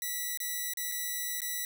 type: tone with dropouts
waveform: 5% pulse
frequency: 1958 Hz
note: B6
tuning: 15 cents flat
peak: -22 dBFS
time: 0.02-1.65 s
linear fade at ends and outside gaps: 1 ms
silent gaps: 0.374-0.402 / 0.736-0.772 / 0.916-0.92 / 1.405-1.418 s
effects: none